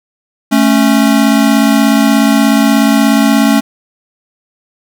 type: tone pair together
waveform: square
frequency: 218.8 / 275.5 Hz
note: A3 / C#4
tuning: -9 / -11 cents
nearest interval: major third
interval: 398 cents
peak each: -10 dBFS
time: 0.51-3.61 s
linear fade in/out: 20 ms
effects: none